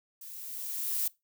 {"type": "noise with level ramp", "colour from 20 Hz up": "violet", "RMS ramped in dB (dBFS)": [-46, -29], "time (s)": [0.21, 1.08], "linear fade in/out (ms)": 5, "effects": ["noise-tail reverb RT60 0.2 s tail -21 dB re dry"]}